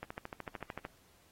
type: click train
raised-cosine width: 0.5 ms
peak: -25 dBFS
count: 12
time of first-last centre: 0.03-0.851 s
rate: 13.4 Hz
effects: pink hiss -66 dBFS RMS until 1.31 s + AAC 48 kbps